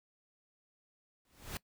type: noise with exponential growth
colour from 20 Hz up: pink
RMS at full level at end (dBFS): -37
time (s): 1.25-1.57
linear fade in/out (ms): 1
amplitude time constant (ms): 69
effects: noise-tail reverb RT60 0.1 s tail -21 dB re dry